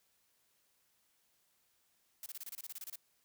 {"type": "noise bursts", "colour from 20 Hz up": "blue", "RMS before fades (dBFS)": -45, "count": 13, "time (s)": [2.23, 2.957], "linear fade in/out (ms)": 2, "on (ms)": 31, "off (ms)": 27, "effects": ["white hiss -75 dBFS RMS until 3.24 s"]}